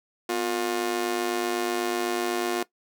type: tone with amplitude modulation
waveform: sawtooth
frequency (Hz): 356.1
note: F4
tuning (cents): +34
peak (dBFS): -17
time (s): 0.29-2.63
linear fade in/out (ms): 5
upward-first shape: sine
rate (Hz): 108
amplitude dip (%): 85
effects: noise-tail reverb RT60 0.1 s tail -18 dB re dry